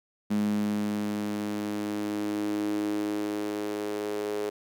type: tone with high-pass filter sweep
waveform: sawtooth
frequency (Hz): 104.2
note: G#2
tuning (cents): +6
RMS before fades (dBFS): -30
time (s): 0.3-4.5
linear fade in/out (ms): 10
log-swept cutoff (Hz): 210 to 410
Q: 5.5
effects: none